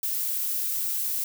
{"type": "noise", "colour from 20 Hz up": "violet", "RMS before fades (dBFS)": -28, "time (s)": [0.03, 1.24], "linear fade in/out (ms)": 2, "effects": []}